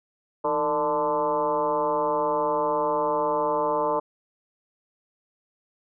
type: tone with frequency modulation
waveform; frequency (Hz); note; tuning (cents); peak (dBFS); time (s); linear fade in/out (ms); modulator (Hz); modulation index
sine; 740; F#5; 0; -21; 0.44-4; 10; 143; 2.5
effects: none